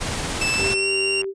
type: noise with tremolo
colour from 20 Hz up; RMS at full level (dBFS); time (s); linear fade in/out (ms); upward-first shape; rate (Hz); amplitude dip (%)
pink; -25; 0-0.75; 20; triangle; 17; 25
type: tone with pitch glide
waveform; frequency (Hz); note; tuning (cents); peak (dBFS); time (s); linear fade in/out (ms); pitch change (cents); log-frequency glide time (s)
sawtooth; 2637 to 2768; E7 to F7; 0 to -16; -17; 0.41-1.22; 5; +84; 0.54-0.93
type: click train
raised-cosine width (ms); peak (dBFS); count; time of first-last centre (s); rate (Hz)
0.5; -24; 72; 0.51-1.243; 96.8
type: tone with vibrato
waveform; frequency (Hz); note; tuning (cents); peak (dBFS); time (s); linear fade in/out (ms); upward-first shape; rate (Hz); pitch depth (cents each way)
sine; 390.2; G4; -8; -24; 0.58-1.34; 50; triangle; 4.2; 12
effects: resampled to 22050 Hz